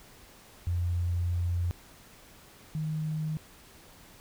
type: tone pair in turn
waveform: sine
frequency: 87.31 / 155.57 Hz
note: F2 / D#3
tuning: 0 / 0 cents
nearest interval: minor seventh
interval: 1000 cents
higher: second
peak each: -26 / -29 dBFS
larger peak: first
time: 0.67-1.71 / 2.75-3.37 s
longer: first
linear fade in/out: 0 ms
effects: pink hiss -54 dBFS RMS until 4.2 s